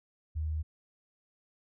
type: tone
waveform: sine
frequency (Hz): 77.78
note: D#2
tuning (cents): 0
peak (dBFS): -30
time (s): 0.35-0.63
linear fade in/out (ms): 20
effects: none